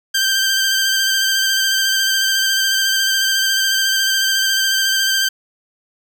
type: tone with vibrato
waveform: 15% pulse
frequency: 1568 Hz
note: G6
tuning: in tune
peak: -8 dBFS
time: 0.14-5.29 s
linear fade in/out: 10 ms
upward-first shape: square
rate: 14 Hz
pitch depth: 19 cents each way
effects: none